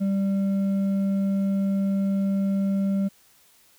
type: tone with hard clipping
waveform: sine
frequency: 196 Hz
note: G3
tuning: in tune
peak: -22 dBFS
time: 0-3.09 s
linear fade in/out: 20 ms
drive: 4 dB
effects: white hiss -58 dBFS RMS until 3.78 s